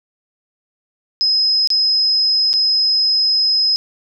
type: tone with dropouts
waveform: sine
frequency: 5090 Hz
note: D#8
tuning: 39 cents sharp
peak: -12 dBFS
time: 1.21-3.76 s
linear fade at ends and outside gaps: 0 ms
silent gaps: 1.674-1.703 / 2.531-2.538 s
effects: none